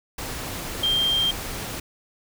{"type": "tone in noise", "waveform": "sine", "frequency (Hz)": 3182, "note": "G7", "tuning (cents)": 25, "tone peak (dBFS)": -19, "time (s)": [0.83, 1.31], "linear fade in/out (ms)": 5, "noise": "pink", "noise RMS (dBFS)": -32, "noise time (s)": [0.18, 1.8], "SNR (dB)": 10, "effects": []}